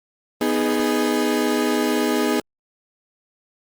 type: chord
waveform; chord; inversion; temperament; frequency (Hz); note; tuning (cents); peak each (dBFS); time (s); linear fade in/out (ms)
35% pulse; G# minor; first; equal; 246.9 / 311.1 / 415.3; B3 / D#4 / G#4; 0 / 0 / 0; -21; 0.41-2.4; 2
effects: Opus 24 kbps